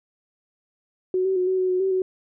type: tone with pitch steps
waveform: sine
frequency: 370.1 / 381.1 / 364.8 / 375.2 / 370.7 / 366.6 / 383 / 373.2 Hz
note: F#4 / G4 / F#4 / F#4 / F#4 / F#4 / G4 / F#4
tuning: 0 / -49 / -24 / +24 / +3 / -16 / -40 / +15 cents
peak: -19 dBFS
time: 1.14-2.02 s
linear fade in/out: 2 ms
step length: 110 ms
effects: none